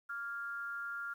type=tone with amplitude modulation; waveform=sine; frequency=1396.9 Hz; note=F6; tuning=in tune; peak=-35 dBFS; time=0.09-1.14 s; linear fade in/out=10 ms; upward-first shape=sine; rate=248 Hz; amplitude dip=65%; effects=11-bit